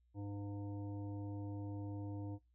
harmonic tone, 101.4 Hz, G#2, 41 cents flat, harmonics 1 / 3 / 5 / 7 / 9, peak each -43 / -46 / -56 / -60 / -60 dBFS, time 0.14-2.39 s, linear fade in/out 50 ms, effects noise-tail reverb RT60 0.2 s tail -23 dB re dry + added 60 Hz sine -70 dBFS peak until 2.54 s

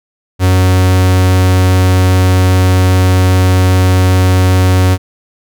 45% pulse tone, 92.5 Hz, F#2, in tune, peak -6 dBFS, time 0.39-4.98 s, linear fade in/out 50 ms, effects none

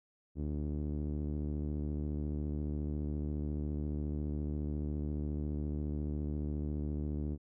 sawtooth tone with low-pass filter, 74.4 Hz, D2, 23 cents sharp, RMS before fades -36 dBFS, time 0.35-7.38 s, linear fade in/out 50 ms, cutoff 310 Hz, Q 1.8, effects none

